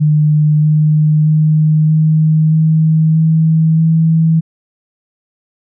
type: tone with pitch steps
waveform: sine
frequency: 151.5 / 153.17 / 154.86 / 156.57 / 158.3 / 160.05 / 161.81 Hz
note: D#3 / D#3 / D#3 / D#3 / D#3 / D#3 / E3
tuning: -46 / -27 / -8 / +11 / +30 / +49 / -32 cents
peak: -7 dBFS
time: 0-4.41 s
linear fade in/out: 20 ms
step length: 630 ms
effects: none